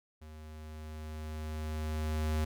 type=tone with level ramp; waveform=square; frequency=77.5 Hz; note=D#2; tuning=6 cents flat; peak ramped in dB=-48 to -29 dBFS; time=0.21-2.45 s; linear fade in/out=10 ms; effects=none

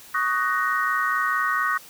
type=chord; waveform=sine; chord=D# minor seventh; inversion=third; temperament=just; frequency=1120.1 / 1244.5 / 1493.4 / 1866.8 Hz; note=C#6 / D#6 / F#6 / A#6; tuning=+18 / 0 / +16 / +2 cents; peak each=-26 dBFS; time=0.14-1.78 s; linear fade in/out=10 ms; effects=white hiss -46 dBFS RMS until 1.89 s

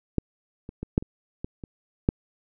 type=clicks; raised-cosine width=3 ms; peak=-9 / -24 / -19 / -6 / -24 / -18 / -24 / -6 dBFS; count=8; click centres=0.183 / 0.691 / 0.83 / 0.979 / 1.025 / 1.445 / 1.638 / 2.089 s; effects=none

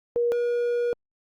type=tone pair in turn; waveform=sine / triangle; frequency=476.2 / 479.5 Hz; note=A#4 / A#4; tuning=+37 / +49 cents; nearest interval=unison; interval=12 cents; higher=second; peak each=-20 / -20 dBFS; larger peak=neither; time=0.16-0.32 / 0.32-0.93 s; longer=second; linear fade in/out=0 ms; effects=Opus 48 kbps

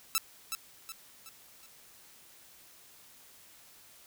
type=tone with echo; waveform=5% pulse; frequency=1318.5 Hz; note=E6; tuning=in tune; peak=-14 dBFS; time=0.15-0.18 s; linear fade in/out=0 ms; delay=370 ms; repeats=4; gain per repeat=-7 dB; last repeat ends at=1.66 s; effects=white hiss -57 dBFS RMS until 4.06 s

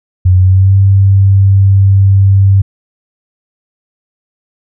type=tone with pitch glide; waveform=sine; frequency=91.7 to 97.72 Hz; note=F#2 to G2; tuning=-15 to -5 cents; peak=-3 dBFS; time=0.25-2.62 s; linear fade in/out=10 ms; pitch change=+110 cents; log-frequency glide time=0.36-0.76 s; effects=none

